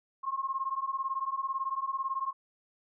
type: beating tone pair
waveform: sine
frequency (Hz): 1063 / 1081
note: C6 / C#6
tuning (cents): +27 / -44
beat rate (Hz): 18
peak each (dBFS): -34 / -33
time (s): 0.23-2.33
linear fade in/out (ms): 20
effects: none